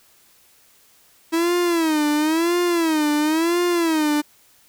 45% pulse tone with vibrato, 323.3 Hz, E4, 34 cents flat, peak -17 dBFS, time 1.32-4.22 s, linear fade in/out 20 ms, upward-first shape sine, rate 0.97 Hz, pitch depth 150 cents each way, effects white hiss -55 dBFS RMS until 4.68 s

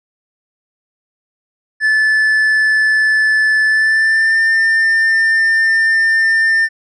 triangle tone with pitch glide, 1741 to 1798.2 Hz, A6 to A6, -19 to +37 cents, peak -8 dBFS, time 1.8-6.69 s, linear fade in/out 50 ms, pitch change +56 cents, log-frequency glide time 3.65-4.41 s, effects resampled to 22050 Hz

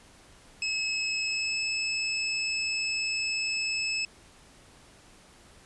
25% pulse tone with pitch glide, 2584 to 2603 Hz, E7 to E7, -35 to -22 cents, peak -24 dBFS, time 0.62-4.05 s, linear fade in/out 2 ms, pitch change +13 cents, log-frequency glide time 1.23-1.58 s, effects pink hiss -55 dBFS RMS until 5.65 s + resampled to 24000 Hz

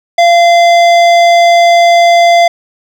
sine tone with hard clipping, 688 Hz, F5, 26 cents flat, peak -5 dBFS, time 0.18-2.48 s, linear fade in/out 5 ms, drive 14 dB, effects none

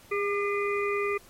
harmonic tone with a mistuned harmonic, 406.6 Hz, G#4, 37 cents flat, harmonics 1 / 3 / 5 / 6, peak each -27 / -32 / -34 / -35 dBFS, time 0.11-1.18 s, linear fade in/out 10 ms, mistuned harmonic 3, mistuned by -25 cents, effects pink hiss -54 dBFS RMS until 1.29 s + MP3 64 kbps

